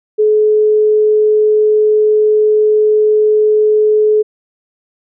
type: tone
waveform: sine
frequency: 427 Hz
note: G#4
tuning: 48 cents sharp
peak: -7 dBFS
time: 0.18-4.23 s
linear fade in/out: 20 ms
effects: none